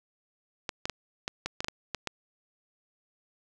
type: clicks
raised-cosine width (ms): 0.2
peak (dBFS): -14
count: 10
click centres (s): 0.692 / 0.855 / 0.897 / 1.279 / 1.46 / 1.605 / 1.645 / 1.684 / 1.947 / 2.073
effects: none